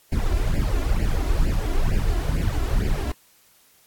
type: noise with flanger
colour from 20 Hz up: brown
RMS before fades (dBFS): -21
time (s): 0.12-3.12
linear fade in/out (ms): 5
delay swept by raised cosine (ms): 0.4 to 3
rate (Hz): 2.2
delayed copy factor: +0.95
effects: white hiss -57 dBFS RMS until 3.86 s + AAC 64 kbps